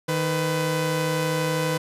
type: tone pair together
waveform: sawtooth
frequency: 156.2 / 500.8 Hz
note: D#3 / B4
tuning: +7 / +24 cents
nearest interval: octave + minor sixth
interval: 2017 cents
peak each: -21 dBFS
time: 0.08-1.78 s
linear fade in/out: 10 ms
effects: resampled to 32000 Hz